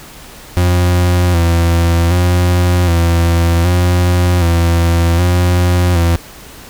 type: tone with vibrato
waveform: 40% pulse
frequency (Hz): 86.7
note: F2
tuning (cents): -12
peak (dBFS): -8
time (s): 0.57-6.16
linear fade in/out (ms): 0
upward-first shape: square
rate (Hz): 0.65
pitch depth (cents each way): 41
effects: pink hiss -35 dBFS RMS until 6.69 s